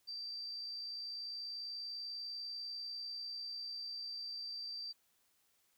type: tone with amplitude modulation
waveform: sine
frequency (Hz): 4677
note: D8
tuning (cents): -8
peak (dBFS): -40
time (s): 0.07-4.93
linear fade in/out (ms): 20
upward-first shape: sine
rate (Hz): 60.2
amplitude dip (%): 30
effects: white hiss -75 dBFS RMS until 5.77 s